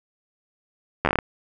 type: slowing click train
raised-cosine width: 0.5 ms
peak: -4 dBFS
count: 8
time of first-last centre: 1.05-1.188 s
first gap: 11 ms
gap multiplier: 1.19
effects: none